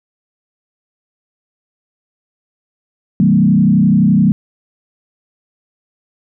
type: tone with frequency modulation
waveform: sine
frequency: 196 Hz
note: G3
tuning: in tune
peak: -7 dBFS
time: 3.2-4.32 s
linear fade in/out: 0 ms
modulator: 31.7 Hz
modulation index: 1.4
effects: none